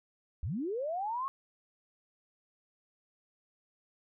sine linear sweep, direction up, 58 to 1108.7 Hz, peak -32 dBFS, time 0.43-1.28 s, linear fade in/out 0 ms, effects none

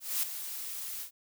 blue noise with ADSR envelope, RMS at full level -29 dBFS, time 0-1.11 s, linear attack 230 ms, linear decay 6 ms, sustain -10 dB, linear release 97 ms, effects none

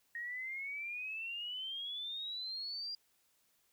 sine exponential sweep, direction up, 1861 to 4821 Hz, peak -39 dBFS, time 0.15-2.95 s, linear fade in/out 2 ms, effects white hiss -74 dBFS RMS until 3.72 s

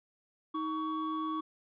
triangle tone pair together, 315.1 / 1122.9 Hz, D#4 / C#6, +22 / +22 cents, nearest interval octave + minor seventh, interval 2200 cents, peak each -33 / -33 dBFS, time 0.54-1.41 s, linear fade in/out 10 ms, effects resampled to 11025 Hz

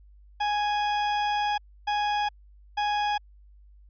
40% pulse tone bursts at uneven times, 830.6 Hz, G#5, in tune, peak -23 dBFS, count 3, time 0.4-1.58 / 1.87-2.29 / 2.77-3.18 s, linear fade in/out 10 ms, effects added 50 Hz sine -50 dBFS peak until 3.89 s + resampled to 11025 Hz

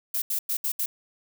violet noise bursts at uneven times, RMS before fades -27 dBFS, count 5, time 0.14-0.22 / 0.3-0.39 / 0.49-0.57 / 0.64-0.72 / 0.79-0.86 s, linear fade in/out 5 ms, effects none

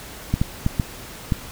clicks, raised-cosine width 5 ms, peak -6 dBFS, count 5, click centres 0.34 / 0.415 / 0.664 / 0.798 / 1.322 s, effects pink hiss -38 dBFS RMS until 1.51 s

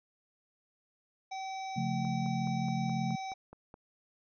harmonic tone, 766 Hz, G5, 40 cents flat, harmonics 1 / 3 / 5 / 7 / 8, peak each -37 / -47 / -51 / -54 / -55 dBFS, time 1.31-3.34 s, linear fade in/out 10 ms
sine chord, Db augmented, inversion none, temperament equal with one note detuned, 136.45 / 174.61 / 220 Hz, Db3 / F3 / A3, -27 / 0 / 0 cents, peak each -35 dBFS, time 1.76-3.16 s, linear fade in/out 10 ms
click train, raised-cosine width 1 ms, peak -35 dBFS, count 9, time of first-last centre 2.05-3.741 s, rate 4.73 Hz
effects none

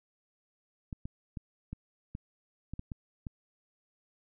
clicks, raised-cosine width 5 ms, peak -26 dBFS, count 9, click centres 0.928 / 1.055 / 1.372 / 1.73 / 2.151 / 2.736 / 2.794 / 2.918 / 3.268 s, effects none

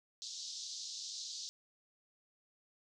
pink band-pass noise, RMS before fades -45 dBFS, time 0.22-1.49 s, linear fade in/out 0 ms, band 3800 to 6700 Hz, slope 48 dB/octave, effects none

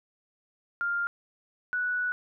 sine tone pair in turn, 1400 / 1475.8 Hz, F6 / F#6, +4 / -5 cents, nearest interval minor second, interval 91 cents, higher second, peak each -26 dBFS, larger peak neither, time 0.81-1.07 / 1.73-2.12 s, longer second, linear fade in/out 0 ms, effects none

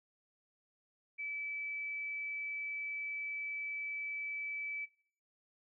sine tone, 2305 Hz, D7, 33 cents flat, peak -38 dBFS, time 1.18-4.86 s, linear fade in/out 20 ms, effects noise-tail reverb RT60 0.5 s tail -18 dB re dry

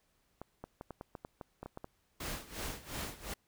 clicks, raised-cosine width 1 ms, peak -29 dBFS, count 12, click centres 0.416 / 0.64 / 0.811 / 0.907 / 1.011 / 1.152 / 1.249 / 1.412 / 1.63 / 1.66 / 1.774 / 1.844 s
pink noise with tremolo, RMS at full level -39 dBFS, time 2.2-3.34 s, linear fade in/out 5 ms, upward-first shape sine, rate 2.8 Hz, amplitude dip 85%
effects pink hiss -75 dBFS RMS until 3.47 s

